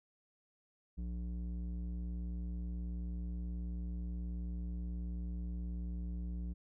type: tone with low-pass filter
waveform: square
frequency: 59.3 Hz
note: A#1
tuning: 30 cents sharp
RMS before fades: -40 dBFS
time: 0.97-6.54 s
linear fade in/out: 20 ms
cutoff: 210 Hz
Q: 1.3
effects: none